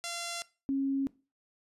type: tone pair in turn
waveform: 5% pulse / sine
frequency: 687 / 272.6 Hz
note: F5 / C#4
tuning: -29 / -29 cents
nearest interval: octave + major third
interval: 1600 cents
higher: first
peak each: -24 / -27 dBFS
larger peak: first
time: 0.04-0.42 / 0.69-1.07 s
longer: neither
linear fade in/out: 0 ms
effects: noise-tail reverb RT60 0.3 s tail -19 dB re dry + resampled to 32000 Hz